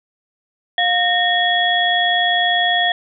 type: tone cluster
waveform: sine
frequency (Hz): 707 / 1839 / 3345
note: F5 / A#6 / G#7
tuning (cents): +21 / -24 / +12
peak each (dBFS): -18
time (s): 0.78-2.92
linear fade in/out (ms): 2
effects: none